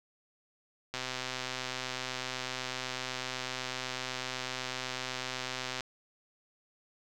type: click train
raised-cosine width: 0.2 ms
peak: -18 dBFS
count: 624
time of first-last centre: 0.94-5.807 s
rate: 128 Hz
effects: none